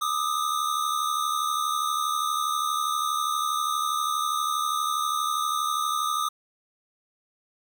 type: tone pair together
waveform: square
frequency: 1199 / 1271.4 Hz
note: D6 / D#6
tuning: +36 / +37 cents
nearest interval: minor second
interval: 101 cents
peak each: -27 / -29 dBFS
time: 0.01-6.29 s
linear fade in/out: 10 ms
effects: none